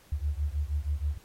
sine beating tone pair, 70.6 / 76.9 Hz, C#2 / D#2, +32 / -20 cents, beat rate 6.3 Hz, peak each -30 / -31 dBFS, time 0.12-1.18 s, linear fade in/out 5 ms, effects pink hiss -59 dBFS RMS until 1.24 s + AAC 48 kbps

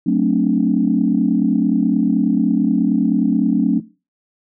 sine chord, D dominant seventh, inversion first, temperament just, 183.54 / 220.2 / 264.3 / 293.7 Hz, F#3 / A3 / C4 / D4, -14 / +2 / +18 / 0 cents, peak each -18 dBFS, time 0.06-3.8 s, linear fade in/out 10 ms, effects noise-tail reverb RT60 0.3 s tail -18 dB re dry + tanh soft clip ceiling -2 dBFS

